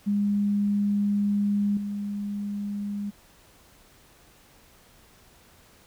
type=tone with level steps; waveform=sine; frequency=203.8 Hz; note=G#3; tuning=32 cents flat; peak=-21 / -28 dBFS; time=0.06-3.11 s; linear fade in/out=20 ms; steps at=1.77 s; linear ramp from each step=2 ms; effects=pink hiss -56 dBFS RMS until 5.86 s